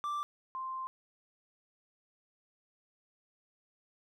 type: tone pair in turn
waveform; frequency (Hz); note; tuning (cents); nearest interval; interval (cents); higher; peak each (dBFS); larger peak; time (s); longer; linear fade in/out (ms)
triangle / sine; 1174.7 / 1046.5; D6 / C6; 0 / 0; major second; 200; first; -31 / -36; first; 0.04-0.23 / 0.55-0.87; second; 0
effects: none